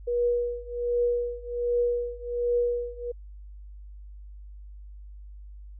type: tone with tremolo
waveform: sine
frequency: 481.7 Hz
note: B4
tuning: 43 cents flat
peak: -20 dBFS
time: 0.07-3.12 s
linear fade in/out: 10 ms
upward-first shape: triangle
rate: 1.3 Hz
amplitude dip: 95%
effects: added 50 Hz sine -41 dBFS peak until 5.79 s

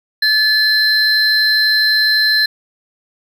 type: tone pair together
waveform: triangle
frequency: 1729 / 4104 Hz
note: A6 / C8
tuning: -31 / -34 cents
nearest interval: octave + minor third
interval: 1497 cents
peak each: -12 dBFS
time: 0.22-2.46 s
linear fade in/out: 5 ms
effects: none

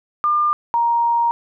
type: tone pair in turn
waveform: sine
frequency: 1200 / 937.7 Hz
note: D6 / A#5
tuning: +37 / +10 cents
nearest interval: major third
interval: 427 cents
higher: first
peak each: -14 dBFS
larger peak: neither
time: 0.24-0.53 / 0.74-1.31 s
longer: second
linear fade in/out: 0 ms
effects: none

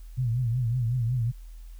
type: tone with vibrato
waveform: sine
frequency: 120.6 Hz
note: B2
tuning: 41 cents flat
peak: -23 dBFS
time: 0.17-1.32 s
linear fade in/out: 20 ms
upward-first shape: triangle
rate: 5.4 Hz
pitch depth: 140 cents each way
effects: added 41 Hz sine -40 dBFS peak until 1.79 s + white hiss -62 dBFS RMS until 1.79 s

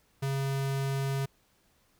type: tone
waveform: square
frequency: 136.6 Hz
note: C#3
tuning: 25 cents flat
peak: -29 dBFS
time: 0.22-1.26 s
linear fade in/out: 10 ms
effects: pink hiss -68 dBFS RMS until 1.99 s

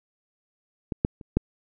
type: clicks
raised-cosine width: 3 ms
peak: -15 / -7 / -29 / -7 dBFS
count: 4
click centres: 0.922 / 1.049 / 1.212 / 1.37 s
effects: none

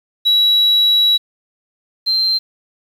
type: tone pair in turn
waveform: sine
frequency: 3900 / 4138 Hz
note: B7 / C8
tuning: -23 / -20 cents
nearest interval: minor second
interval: 103 cents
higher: second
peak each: -8 / -12 dBFS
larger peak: first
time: 0.25-1.18 / 2.06-2.39 s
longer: first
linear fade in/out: 20 ms
effects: tanh soft clip ceiling -7 dBFS + 7-bit

